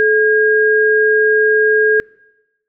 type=tone pair together; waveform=sine; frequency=431.5 / 1627 Hz; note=A4 / G#6; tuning=-34 / -36 cents; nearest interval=octave + major seventh; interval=2298 cents; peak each=-12 dBFS; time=0-2 s; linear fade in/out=0 ms; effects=noise-tail reverb RT60 1.0 s tail -25 dB re dry